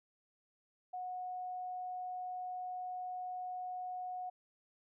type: tone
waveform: sine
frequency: 731 Hz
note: F#5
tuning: 21 cents flat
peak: -39 dBFS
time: 0.93-4.3 s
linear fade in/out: 10 ms
effects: none